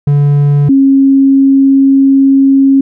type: tone pair in turn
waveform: triangle / sine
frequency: 144 / 271.8 Hz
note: D3 / C#4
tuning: -34 / -34 cents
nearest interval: major seventh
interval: 1100 cents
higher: second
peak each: -3 dBFS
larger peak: neither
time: 0.07-0.69 / 0.69-2.81 s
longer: second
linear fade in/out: 5 ms
effects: none